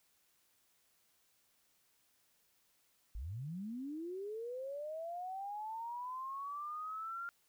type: linear sweep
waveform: sine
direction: up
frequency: 45 to 1400 Hz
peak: -40 dBFS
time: 3.15-7.29 s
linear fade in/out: 0 ms
effects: white hiss -74 dBFS RMS until 7.48 s